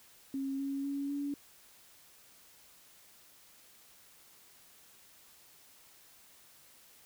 sine tone with pitch steps, 271.5 / 275.8 / 280.1 / 284.5 Hz, C#4 / C#4 / C#4 / C#4, -36 / -9 / +18 / +45 cents, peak -33 dBFS, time 0.34-1.34 s, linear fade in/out 2 ms, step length 250 ms, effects white hiss -60 dBFS RMS until 7.05 s

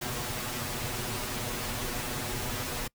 pink noise with comb filter, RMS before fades -34 dBFS, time 0.01-2.88 s, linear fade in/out 10 ms, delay 8.2 ms, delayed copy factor +0.9, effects noise-tail reverb RT60 0.1 s tail -24 dB re dry

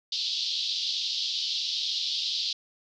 white band-pass noise, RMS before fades -30 dBFS, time 0.12-2.53 s, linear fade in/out 5 ms, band 3200 to 4900 Hz, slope 48 dB/octave, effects none

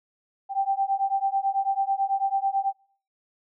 sine beating tone pair, 779 / 788.1 Hz, G5 / G5, -11 / +9 cents, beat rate 9.1 Hz, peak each -25 dBFS, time 0.49-2.73 s, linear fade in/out 50 ms, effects noise-tail reverb RT60 0.5 s tail -24 dB re dry

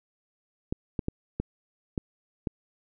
clicks, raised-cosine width 3 ms, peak -15 dBFS, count 6, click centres 0.725 / 0.992 / 1.084 / 1.4 / 1.978 / 2.472 s, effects none

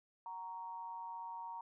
sine tone with amplitude modulation, 932.3 Hz, A#5, in tune, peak -40 dBFS, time 0.26-1.61 s, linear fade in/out 2 ms, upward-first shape sine, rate 183 Hz, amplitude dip 65%, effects none

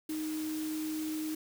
sine tone in noise, 311.1 Hz, D#4, in tune, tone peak -33 dBFS, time 0.09-1.35 s, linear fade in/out 5 ms, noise white, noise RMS -45 dBFS, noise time 0.09-1.35 s, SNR +9 dB, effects none

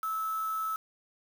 sine tone with quantisation, 1306 Hz, E6, 17 cents flat, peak -30 dBFS, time 0.03-0.76 s, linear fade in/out 2 ms, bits 7, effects none

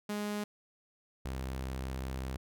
sawtooth tone pair in turn, 207.7 / 65.42 Hz, G#3 / C2, 0 / 0 cents, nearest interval octave + minor sixth, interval 2000 cents, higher first, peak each -30 / -32 dBFS, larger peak first, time 0.09-0.44 / 1.25-2.37 s, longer second, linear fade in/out 5 ms, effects none

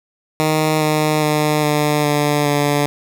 10% pulse tone with pitch steps, 155.56 / 153.42 / 151.31 / 149.22 / 147.17 / 145.14 Hz, D#3 / D#3 / D#3 / D3 / D3 / D3, 0 / -24 / -48 / +28 / +4 / -20 cents, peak -6 dBFS, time 0.4-2.86 s, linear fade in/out 0 ms, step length 410 ms, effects none

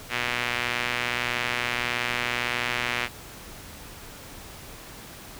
sawtooth tone with band-pass filter, 121.6 Hz, B2, 26 cents flat, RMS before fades -28 dBFS, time 0.09-3.09 s, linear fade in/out 50 ms, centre 2300 Hz, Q 1.8, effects pink hiss -43 dBFS RMS until 5.39 s

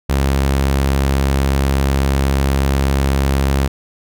sawtooth tone, 68.2 Hz, C#2, 28 cents flat, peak -9 dBFS, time 0.09-3.68 s, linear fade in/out 10 ms, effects none

